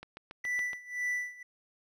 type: click train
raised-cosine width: 0.3 ms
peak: -28 dBFS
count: 6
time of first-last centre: 0.03-0.732 s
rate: 7.12 Hz
type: tone with tremolo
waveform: triangle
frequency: 1975.5 Hz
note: B6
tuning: in tune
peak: -27 dBFS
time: 0.44-1.43 s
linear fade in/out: 5 ms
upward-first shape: sine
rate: 1.9 Hz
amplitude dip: 90%
effects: none